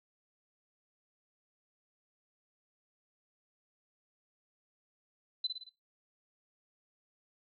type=tone with echo; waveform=sine; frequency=4026 Hz; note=B7; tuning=33 cents sharp; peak=-29 dBFS; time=5.44-5.47 s; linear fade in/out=5 ms; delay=56 ms; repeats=4; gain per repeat=-5 dB; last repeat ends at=5.694 s; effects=noise-tail reverb RT60 0.2 s tail -19 dB re dry